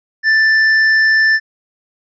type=tone with hard clipping; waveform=sine; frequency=1766 Hz; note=A6; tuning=6 cents sharp; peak=-10 dBFS; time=0.23-1.4 s; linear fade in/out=50 ms; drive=5 dB; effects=resampled to 16000 Hz